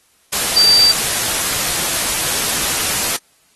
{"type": "tone in noise", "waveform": "sine", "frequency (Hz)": 4656, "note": "D8", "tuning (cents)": -16, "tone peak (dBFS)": -8, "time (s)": [0.56, 0.92], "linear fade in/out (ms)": 10, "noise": "white", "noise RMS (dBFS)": -18, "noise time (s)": [0.32, 3.17], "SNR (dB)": 7, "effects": ["white hiss -56 dBFS RMS until 3.55 s", "AAC 32 kbps"]}